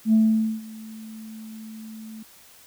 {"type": "tone with ADSR envelope", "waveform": "sine", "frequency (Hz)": 220, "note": "A3", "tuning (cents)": 0, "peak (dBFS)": -12, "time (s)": [0.05, 2.23], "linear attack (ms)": 79, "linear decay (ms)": 480, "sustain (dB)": -24, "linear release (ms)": 5, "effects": ["tanh soft clip ceiling -10 dBFS", "white hiss -51 dBFS RMS until 2.66 s"]}